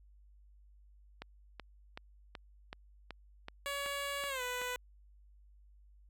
click train, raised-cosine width 0.3 ms, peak -27 dBFS, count 10, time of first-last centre 1.22-4.616 s, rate 2.65 Hz
10% pulse tone with pitch glide, 564 to 496.7 Hz, C#5 to B4, +30 to +10 cents, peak -28 dBFS, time 3.66-4.76 s, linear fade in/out 0 ms, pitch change -220 cents, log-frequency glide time 4.28-4.42 s
effects added 50 Hz sine -58 dBFS peak until 6.09 s

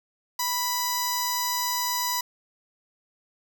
10% pulse tone with notch filter, 987.8 Hz, B5, in tune, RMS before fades -27 dBFS, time 0.39-2.21 s, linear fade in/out 5 ms, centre 2600 Hz, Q 0.59, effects none

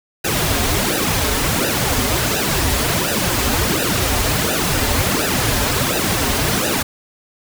pink noise with flanger, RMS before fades -18 dBFS, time 0.24-6.83 s, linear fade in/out 10 ms, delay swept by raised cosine 0.9 to 6.2 ms, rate 1.4 Hz, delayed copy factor -1, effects none

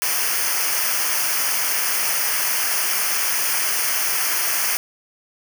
white noise with comb filter, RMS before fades -21 dBFS, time 0.02-4.77 s, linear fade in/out 0 ms, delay 0.26 ms, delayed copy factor -0.85, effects none

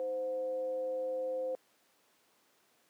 sine tone with frequency modulation, 519 Hz, C5, 14 cents flat, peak -32 dBFS, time 0-1.55 s, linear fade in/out 0 ms, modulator 206 Hz, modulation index 0.3, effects pink hiss -69 dBFS RMS until 2.89 s + high-pass 300 Hz 12 dB/octave

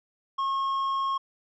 sine tone with tanh clipping, 1085 Hz, C#6, 37 cents flat, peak -26 dBFS, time 0.38-1.18 s, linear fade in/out 10 ms, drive 6 dB, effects none

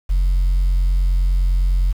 sine tone, 44.86 Hz, F1, 47 cents sharp, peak -11 dBFS, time 0.09-1.93 s, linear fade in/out 20 ms, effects tanh soft clip ceiling -12 dBFS + 7-bit

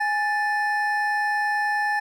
triangle tone pair together, 830.6 / 1760 Hz, G#5 / A6, 0 / 0 cents, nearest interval octave + minor second, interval 1300 cents, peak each -22 dBFS, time 0-2 s, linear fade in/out 10 ms, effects none

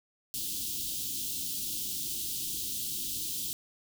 white band-stop noise, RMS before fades -35 dBFS, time 0.34-3.53 s, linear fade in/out 0 ms, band 350 to 3000 Hz, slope 48 dB/octave, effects none

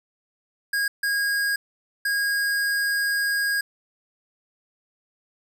square tone bursts at uneven times, 1635 Hz, G#6, 28 cents flat, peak -22 dBFS, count 3, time 0.73-0.88 / 1.03-1.56 / 2.05-3.61 s, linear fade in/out 5 ms, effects none

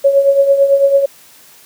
sine tone with tremolo, 554.4 Hz, C#5, in tune, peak -4 dBFS, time 0.04-1.06 s, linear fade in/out 10 ms, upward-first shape triangle, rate 9 Hz, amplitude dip 70%, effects white hiss -43 dBFS RMS until 1.65 s + high-pass 100 Hz 12 dB/octave

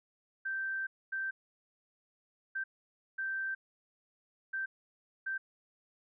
sine tone bursts at uneven times, 1562 Hz, G6, 7 cents flat, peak -33 dBFS, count 6, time 0.45-0.87 / 1.12-1.31 / 2.55-2.64 / 3.18-3.55 / 4.53-4.66 / 5.26-5.38 s, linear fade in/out 10 ms, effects none

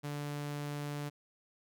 sawtooth tone, 145.8 Hz, D3, 12 cents flat, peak -33 dBFS, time 0.03-1.1 s, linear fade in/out 20 ms, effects none

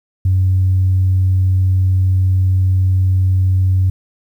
sine tone, 93.5 Hz, F#2, 19 cents sharp, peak -9 dBFS, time 0.25-3.9 s, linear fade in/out 5 ms, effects tanh soft clip ceiling -6 dBFS + 8-bit

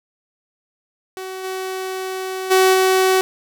sawtooth tone with level steps, 376.6 Hz, F#4, 31 cents sharp, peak -24 / -20 / -7 / -9 dBFS, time 1.17-3.21 s, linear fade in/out 0 ms, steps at 1.43 / 2.5 / 2.73 s, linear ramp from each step 20 ms, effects none

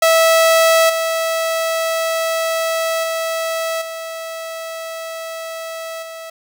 sawtooth tone with level steps, 653 Hz, E5, 17 cents flat, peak -6 / -13 / -15 / -22 / -26 dBFS, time 0.02-6.3 s, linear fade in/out 5 ms, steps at 0.89 / 3.03 / 3.81 / 6.02 s, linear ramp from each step 10 ms, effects none

